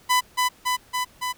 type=tone with echo; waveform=sawtooth; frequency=1000 Hz; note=B5; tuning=21 cents sharp; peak=-13 dBFS; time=0.09-0.21 s; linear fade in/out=20 ms; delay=280 ms; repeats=4; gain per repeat=-2 dB; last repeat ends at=1.33 s; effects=pink hiss -54 dBFS RMS until 1.37 s